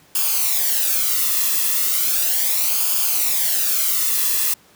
blue noise with flanger, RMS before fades -19 dBFS, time 0.15-4.54 s, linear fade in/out 5 ms, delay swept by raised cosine 0.51 to 1.34 ms, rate 0.36 Hz, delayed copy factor -0.65, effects pink hiss -52 dBFS RMS until 4.75 s + high-pass 100 Hz 12 dB/octave

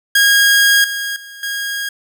sawtooth tone with level steps, 1634 Hz, G#6, 29 cents flat, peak -5 / -16 / -29 / -16 dBFS, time 0.15-1.89 s, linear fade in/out 5 ms, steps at 0.84 / 1.16 / 1.43 s, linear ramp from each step 2 ms, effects none

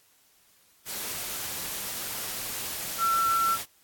sine tone in noise, 1347 Hz, E6, 37 cents sharp, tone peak -22 dBFS, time 2.98-3.58 s, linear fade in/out 50 ms, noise white, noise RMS -34 dBFS, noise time 0.85-3.66 s, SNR +9 dB, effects white hiss -62 dBFS RMS until 3.83 s + AAC 64 kbps

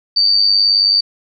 sine tone with amplitude modulation, 4605 Hz, D8, 35 cents flat, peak -7 dBFS, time 0.16-1.01 s, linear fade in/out 10 ms, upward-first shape sine, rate 99 Hz, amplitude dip 55%, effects none

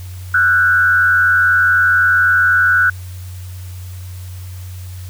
sine tone with frequency modulation, 1480 Hz, F#6, in tune, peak -9 dBFS, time 0.34-2.9 s, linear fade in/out 5 ms, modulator 108 Hz, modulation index 0.76, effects added 91 Hz sine -27 dBFS peak until 5.09 s + white hiss -42 dBFS RMS until 5.09 s

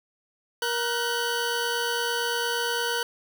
20% pulse tone pair together, 472.8 / 1507.1 Hz, A#4 / F#6, +24 / +31 cents, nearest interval octave + minor sixth, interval 2007 cents, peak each -23 dBFS, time 0.62-3.03 s, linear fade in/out 2 ms, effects none

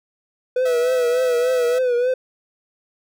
triangle tone with vibrato, 495.7 Hz, B4, 6 cents sharp, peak -14 dBFS, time 0.56-2.14 s, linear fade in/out 5 ms, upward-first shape triangle, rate 3.4 Hz, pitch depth 76 cents each way
sawtooth tone, 651 Hz, E5, 22 cents flat, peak -23 dBFS, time 0.65-1.79 s, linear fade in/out 10 ms
effects none

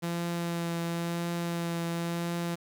sawtooth tone with vibrato, 170.1 Hz, F3, 45 cents flat, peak -26 dBFS, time 0.02-2.56 s, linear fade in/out 20 ms, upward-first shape triangle, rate 0.96 Hz, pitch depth 16 cents each way, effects 9-bit

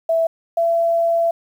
sine tone pair in turn, 658 / 672.2 Hz, E5 / E5, -3 / +34 cents, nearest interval unison, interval 37 cents, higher second, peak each -14 dBFS, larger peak neither, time 0.09-0.27 / 0.57-1.31 s, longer second, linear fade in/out 5 ms, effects 8-bit

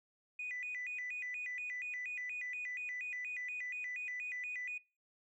sine tone with vibrato, 2219 Hz, C#7, 1 cent sharp, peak -38 dBFS, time 0.39-4.78 s, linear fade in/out 5 ms, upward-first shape square, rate 4.2 Hz, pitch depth 190 cents each way, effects noise-tail reverb RT60 0.3 s tail -24 dB re dry + tanh soft clip ceiling -35 dBFS

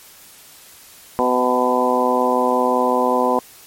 harmonic tone with a mistuned harmonic, 125.3 Hz, B2, 25 cents sharp, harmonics 2 / 3 / 4 / 5 / 6 / 7 / 8, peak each -22 / -24 / -20 / -24 / -23 / -23 / -20 dBFS, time 1.19-3.39 s, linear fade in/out 0 ms, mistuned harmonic 5, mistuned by +19 cents, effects white hiss -44 dBFS RMS until 3.66 s + MP3 64 kbps

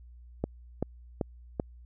click train, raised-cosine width 2 ms, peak -15 dBFS, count 4, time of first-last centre 0.44-1.598 s, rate 2.59 Hz, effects added 60 Hz sine -48 dBFS peak until 1.85 s

